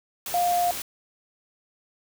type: tone in noise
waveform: sine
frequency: 705 Hz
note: F5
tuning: 16 cents sharp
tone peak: -20 dBFS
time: 0.34-0.71 s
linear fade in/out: 2 ms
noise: white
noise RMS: -33 dBFS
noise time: 0.26-0.82 s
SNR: +10 dB
effects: none